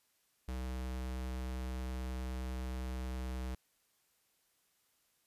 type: tone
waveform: square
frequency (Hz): 63.6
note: C2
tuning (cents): -48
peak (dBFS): -38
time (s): 0.48-3.55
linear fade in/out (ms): 5
effects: white hiss -75 dBFS RMS until 5.26 s + resampled to 32000 Hz